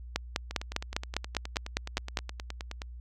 two click trains, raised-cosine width 0.2 ms, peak -20 / -10 dBFS, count 23 / 11, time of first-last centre 0.51-2.818 / 0.16-2.172 s, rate 9.53 / 4.97 Hz, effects added 60 Hz sine -41 dBFS peak until 3 s

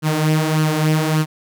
sawtooth tone with flanger, 155.56 Hz, D#3, in tune, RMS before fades -17 dBFS, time 0.02-1.26 s, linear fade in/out 50 ms, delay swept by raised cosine 0.67 to 6.07 ms, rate 1.7 Hz, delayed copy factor +0.55, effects none

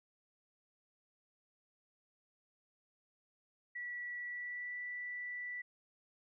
sine tone with pitch glide, 1946 to 1967.5 Hz, B6 to B6, -26 to -7 cents, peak -40 dBFS, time 3.75-5.62 s, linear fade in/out 10 ms, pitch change +19 cents, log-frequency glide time 4.17-4.76 s, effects none

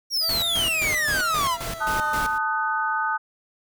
45% pulse exponential sweep, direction down, 5710 to 938 Hz, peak -21 dBFS, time 0.1-1.58 s, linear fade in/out 50 ms
25% pulse tone with vibrato, 641 Hz, E5, 49 cents flat, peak -31 dBFS, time 0.2-2.23 s, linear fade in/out 50 ms, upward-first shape sine, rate 0.9 Hz, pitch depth 94 cents each way
pink noise with tremolo, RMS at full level -31 dBFS, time 0.29-2.38 s, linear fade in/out 2 ms, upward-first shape square, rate 3.8 Hz, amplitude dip 80%
sine chord, D# diminished, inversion second, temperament equal with one note detuned, 880 / 1244.5 / 1504.1 Hz, A5 / D#6 / F#6, 0 / 0 / +28 cents, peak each -26 dBFS, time 1.8-3.18 s, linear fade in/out 20 ms
effects none

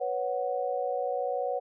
sine chord, B suspended second, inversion none, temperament equal, 493.9 / 554.4 / 740 Hz, B4 / C#5 / F#5, 0 / 0 / 0 cents, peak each -32 dBFS, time 0-1.6 s, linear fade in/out 20 ms, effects none

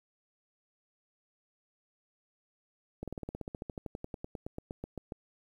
slowing click train, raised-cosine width 2 ms, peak -25 dBFS, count 25, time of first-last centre 3.03-5.122 s, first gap 47 ms, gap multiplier 1.05, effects 10-bit

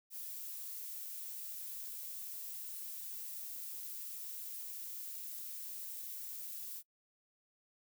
violet noise, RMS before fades -45 dBFS, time 0.1-6.83 s, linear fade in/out 50 ms, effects noise-tail reverb RT60 0.1 s tail -24 dB re dry

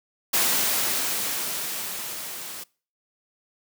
white noise with level ramp, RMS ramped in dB -21 to -37 dBFS, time 0.33-2.64 s, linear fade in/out 10 ms, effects noise-tail reverb RT60 0.4 s tail -24 dB re dry + high-pass 150 Hz 12 dB/octave

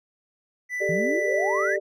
triangle tone with pitch glide, 1985 to 1969 Hz, B6 to B6, +8 to -6 cents, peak -25 dBFS, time 0.69-1.78 s, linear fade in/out 50 ms, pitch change -14 cents, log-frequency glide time 1.11-1.52 s
sine chord, G suspended second, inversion none, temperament equal with one note detuned, 392 / 440 / 596.9 Hz, G4 / A4 / D5, 0 / 0 / +28 cents, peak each -27 / -31 / -26 dBFS, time 0.8-1.8 s, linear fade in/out 20 ms
sine exponential sweep, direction up, 152.5 to 1868 Hz, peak -26 dBFS, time 0.89-1.76 s, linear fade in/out 2 ms
effects none

